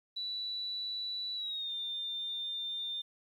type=tone with pitch glide; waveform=sine; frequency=3951 to 3602 Hz; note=B7 to A7; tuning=0 to +40 cents; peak=-35 dBFS; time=0.16-3.02 s; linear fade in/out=10 ms; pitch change=-160 cents; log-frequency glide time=1.35-1.74 s; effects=11-bit